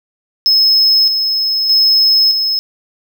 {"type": "tone with tremolo", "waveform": "triangle", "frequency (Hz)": 5180, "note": "E8", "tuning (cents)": -31, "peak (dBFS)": -6, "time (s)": [0.46, 2.59], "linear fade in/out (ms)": 0, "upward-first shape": "square", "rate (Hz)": 0.81, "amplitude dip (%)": 45, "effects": []}